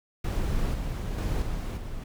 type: noise with level steps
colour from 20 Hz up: brown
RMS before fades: -27 / -31 / -27 / -31 / -36 dBFS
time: 0.24-2.04 s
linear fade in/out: 5 ms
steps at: 0.74 / 1.18 / 1.42 / 1.77 s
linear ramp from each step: 2 ms
effects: none